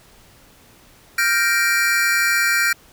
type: chord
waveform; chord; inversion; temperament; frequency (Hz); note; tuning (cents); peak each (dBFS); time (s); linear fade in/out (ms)
square; G minor seventh; third; equal; 1396.9 / 1568 / 1864.7 / 2349; F6 / G6 / Bb6 / D7; 0 / 0 / 0 / 0; -22; 1.18-2.73; 5
effects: pink hiss -50 dBFS RMS until 2.92 s